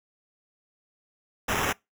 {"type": "noise with sample-and-hold", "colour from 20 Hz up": "white", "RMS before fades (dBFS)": -27, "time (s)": [1.48, 1.73], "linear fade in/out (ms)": 10, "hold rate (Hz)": 4410, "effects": ["noise-tail reverb RT60 0.2 s tail -24 dB re dry"]}